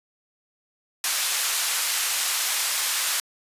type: band-pass noise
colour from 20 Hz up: white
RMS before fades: -25 dBFS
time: 1.04-3.2 s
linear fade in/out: 2 ms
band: 1000 to 11000 Hz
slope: 12 dB/octave
effects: resampled to 32000 Hz